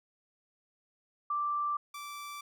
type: tone pair in turn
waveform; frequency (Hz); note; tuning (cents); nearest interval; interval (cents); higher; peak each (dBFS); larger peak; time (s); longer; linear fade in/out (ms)
sine / sawtooth; 1174.7 / 1165.9; D6 / D6; 0 / -13; unison; 13; first; -29 / -37; first; 1.3-1.77 / 1.94-2.41; neither; 5
effects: none